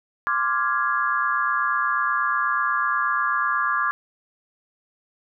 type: chord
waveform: sine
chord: D half-diminished seventh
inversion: third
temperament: equal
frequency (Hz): 1046.5 / 1174.7 / 1396.9 / 1661.2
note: C6 / D6 / F6 / Ab6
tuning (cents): 0 / 0 / 0 / 0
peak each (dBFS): -28 / -23 / -27 / -25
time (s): 0.27-3.91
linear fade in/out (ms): 0
effects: none